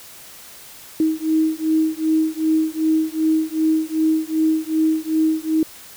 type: beating tone pair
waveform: sine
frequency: 315.1 / 317.7 Hz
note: D#4 / D#4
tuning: +22 / +36 cents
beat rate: 2.6 Hz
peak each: -19 dBFS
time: 1-5.63 s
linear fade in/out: 2 ms
effects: white hiss -41 dBFS RMS until 5.96 s